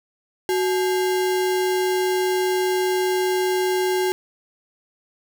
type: tone with sample-and-hold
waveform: sine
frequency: 370 Hz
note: F#4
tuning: in tune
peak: -18 dBFS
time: 0.49-4.12 s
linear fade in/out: 0 ms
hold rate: 1225 Hz
effects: none

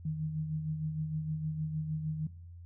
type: tone with tremolo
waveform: sine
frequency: 155.56 Hz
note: D#3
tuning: in tune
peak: -30 dBFS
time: 0.05-2.27 s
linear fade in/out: 5 ms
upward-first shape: sine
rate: 6.5 Hz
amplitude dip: 45%
effects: noise-tail reverb RT60 0.6 s tail -19 dB re dry + added 86 Hz sine -46 dBFS peak until 2.65 s

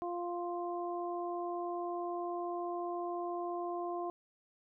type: harmonic tone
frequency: 349.2 Hz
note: F4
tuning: in tune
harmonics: 1 / 2 / 3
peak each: -38 / -39 / -43 dBFS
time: 0.02-4.1 s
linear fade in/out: 0 ms
effects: none

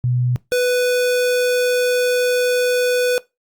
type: tone pair in turn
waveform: sine / square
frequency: 123.9 / 495.6 Hz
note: B2 / B4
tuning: +6 / +6 cents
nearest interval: 2 octaves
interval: 2400 cents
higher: second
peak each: -15 dBFS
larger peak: neither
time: 0.04-0.36 / 0.52-3.18 s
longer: second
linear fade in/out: 0 ms
effects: noise-tail reverb RT60 0.2 s tail -20 dB re dry + Opus 48 kbps

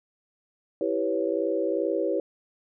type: chord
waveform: sine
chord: C# half-diminished seventh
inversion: first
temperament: equal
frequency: 329.6 / 392 / 493.9 / 554.4 Hz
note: E4 / G4 / B4 / C#5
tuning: 0 / 0 / 0 / 0 cents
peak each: -29 dBFS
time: 0.81-2.2 s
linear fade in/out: 2 ms
effects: none

